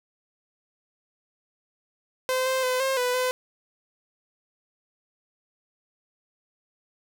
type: tone with pitch steps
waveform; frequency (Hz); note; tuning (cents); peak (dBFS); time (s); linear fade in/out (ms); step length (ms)
sawtooth; 515 / 522 / 508 / 533 / 496.3 / 507; C5 / C5 / B4 / C5 / B4 / B4; -28 / -4 / +49 / +32 / +8 / +45; -19; 2.29-3.31; 0; 170
effects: none